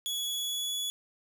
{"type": "tone with pitch glide", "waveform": "sawtooth", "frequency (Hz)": [3378, 3400], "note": ["G#7", "G#7"], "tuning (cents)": [29, 40], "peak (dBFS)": -28, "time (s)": [0.06, 0.9], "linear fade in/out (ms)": 0, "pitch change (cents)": 11, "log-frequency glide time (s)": [0.31, 0.75], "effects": []}